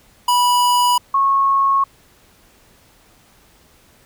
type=tone pair in turn; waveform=square / sine; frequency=980 / 1095.9 Hz; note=B5 / C#6; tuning=-14 / -20 cents; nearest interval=major second; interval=194 cents; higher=second; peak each=-13 / -12 dBFS; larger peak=second; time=0.28-0.98 / 1.14-1.84 s; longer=neither; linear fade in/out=5 ms; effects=pink hiss -52 dBFS RMS until 4.05 s